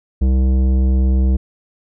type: tone with tanh clipping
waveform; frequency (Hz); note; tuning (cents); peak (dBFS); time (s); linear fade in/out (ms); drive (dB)
sine; 64.9; C2; -13; -13; 0.21-1.37; 10; 13
effects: none